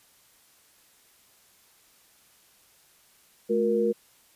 sine tone cluster, 214.6 / 360.9 / 468 Hz, A3 / F#4 / A#4, -43 / -43 / +7 cents, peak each -28 / -28 / -23 dBFS, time 3.49-3.93 s, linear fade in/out 20 ms, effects white hiss -60 dBFS RMS until 4.35 s + resampled to 32000 Hz

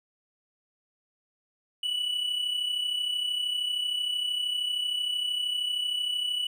triangle tone pair together, 2954 / 2987 Hz, F#7 / F#7, -3 / +16 cents, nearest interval unison, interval 19 cents, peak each -26 / -34 dBFS, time 1.83-6.47 s, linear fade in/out 5 ms, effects none

